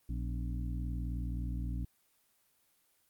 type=harmonic tone with a mistuned harmonic; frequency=59.3 Hz; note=A#1; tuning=30 cents sharp; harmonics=1 / 2 / 3 / 4 / 5; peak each=-35 / -41 / -45 / -47 / -49 dBFS; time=0.09-1.85 s; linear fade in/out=5 ms; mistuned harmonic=4; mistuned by=+110 cents; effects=white hiss -72 dBFS RMS until 3.09 s + Opus 24 kbps